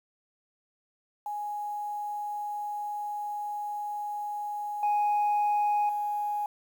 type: tone with level steps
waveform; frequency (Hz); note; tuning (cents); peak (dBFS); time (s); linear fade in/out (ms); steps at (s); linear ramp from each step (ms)
sine; 830.6; G#5; 0; -31 / -21 / -27; 1.26-6.46; 2; 4.83 / 5.89; 2
effects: tanh soft clip ceiling -21 dBFS + 9-bit